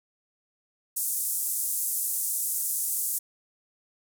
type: band-pass noise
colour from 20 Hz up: white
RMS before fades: -29 dBFS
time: 0.96-3.19 s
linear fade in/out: 10 ms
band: 7800 to 14000 Hz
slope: 24 dB/octave
effects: none